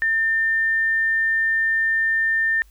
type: tone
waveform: sine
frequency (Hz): 1800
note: A6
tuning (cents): +39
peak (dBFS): -17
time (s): 0.02-2.62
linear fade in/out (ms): 0
effects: added 50 Hz sine -48 dBFS peak until 2.7 s + white hiss -60 dBFS RMS until 2.7 s